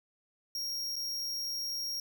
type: tone with dropouts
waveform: 45% pulse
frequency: 5588 Hz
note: F8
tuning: in tune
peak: -34 dBFS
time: 0.55-2 s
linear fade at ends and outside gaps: 2 ms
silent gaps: 0.958-0.963 s
effects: none